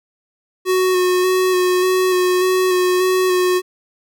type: tone with vibrato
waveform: square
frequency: 367.5 Hz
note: F#4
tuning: 12 cents flat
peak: -14 dBFS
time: 0.65-3.62 s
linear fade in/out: 50 ms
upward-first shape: square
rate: 1.7 Hz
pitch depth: 17 cents each way
effects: none